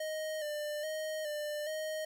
square tone with vibrato, 610 Hz, D#5, 34 cents flat, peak -36 dBFS, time 0-2.05 s, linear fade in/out 5 ms, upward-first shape square, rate 1.2 Hz, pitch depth 39 cents each way, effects 12-bit

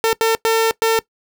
sawtooth tone bursts at uneven times, 450 Hz, A4, 39 cents sharp, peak -9 dBFS, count 4, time 0.04-0.13 / 0.21-0.35 / 0.45-0.71 / 0.82-0.99 s, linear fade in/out 0 ms, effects noise-tail reverb RT60 0.1 s tail -20 dB re dry

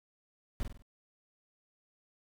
brown noise with echo, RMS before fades -33 dBFS, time 0.6-0.63 s, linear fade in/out 0 ms, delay 48 ms, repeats 4, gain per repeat -6 dB, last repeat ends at 0.822 s, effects none

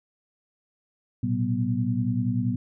sine tone cluster, 114 / 124.4 / 189.1 / 244 Hz, A#2 / B2 / F#3 / B3, -38 / +13 / +38 / -21 cents, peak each -27 / -29 / -30 / -27 dBFS, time 1.23-2.56 s, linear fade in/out 5 ms, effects none

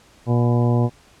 harmonic tone with a mistuned harmonic, 120 Hz, B2, 49 cents flat, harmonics 1 / 2 / 3 / 4 / 5 / 6 / 7 / 8, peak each -16 / -22 / -26 / -28 / -30 / -32 / -33 / -34 dBFS, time 0.26-0.9 s, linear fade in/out 50 ms, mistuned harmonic 8, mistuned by +66 cents, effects pink hiss -52 dBFS RMS until 1.2 s + low-pass 9000 Hz 12 dB/octave

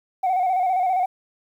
sine tone with vibrato, 740 Hz, F#5, in tune, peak -16 dBFS, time 0.23-1.06 s, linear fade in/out 10 ms, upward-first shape square, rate 15 Hz, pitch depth 49 cents each way, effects tanh soft clip ceiling -16 dBFS + 9-bit

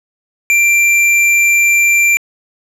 sine tone with hard clipping, 2362 Hz, D7, 9 cents sharp, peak -9 dBFS, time 0.5-2.17 s, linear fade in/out 0 ms, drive 14 dB, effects low-pass 12000 Hz 12 dB/octave

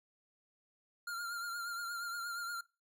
square tone with vibrato, 1396.9 Hz, F6, in tune, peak -39 dBFS, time 1.07-2.61 s, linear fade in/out 5 ms, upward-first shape triangle, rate 8.5 Hz, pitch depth 50 cents each way, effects noise-tail reverb RT60 0.3 s tail -23 dB re dry

